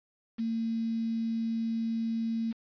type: tone with quantisation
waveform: sine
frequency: 226.9 Hz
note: A#3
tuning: 47 cents flat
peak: -28 dBFS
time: 0.38-2.53 s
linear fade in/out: 20 ms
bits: 8
effects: resampled to 11025 Hz